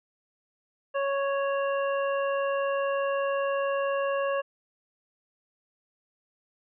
harmonic tone, 554.4 Hz, C#5, in tune, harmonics 1 / 2 / 3 / 5, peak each -26 / -32 / -36 / -40 dBFS, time 0.94-4.42 s, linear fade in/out 20 ms, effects none

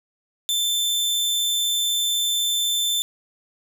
sawtooth tone, 3544 Hz, A7, 12 cents sharp, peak -17 dBFS, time 0.49-3.02 s, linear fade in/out 0 ms, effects none

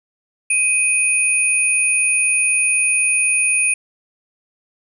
sine tone pair together, 2508 / 9516 Hz, D#7 / D9, +13 / +22 cents, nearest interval octave + major seventh, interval 2309 cents, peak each -16 / -17 dBFS, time 0.5-3.74 s, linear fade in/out 5 ms, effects none

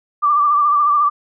sine tone with vibrato, 1174.7 Hz, D6, in tune, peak -11 dBFS, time 0.22-1.1 s, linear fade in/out 20 ms, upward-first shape sine, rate 14 Hz, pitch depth 45 cents each way, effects none

